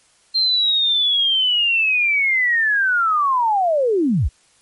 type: linear sweep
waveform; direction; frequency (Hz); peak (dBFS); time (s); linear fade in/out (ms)
sine; down; 4186 to 40.48; -14; 0.34-4.29; 20
effects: white hiss -56 dBFS RMS until 4.61 s + MP3 48 kbps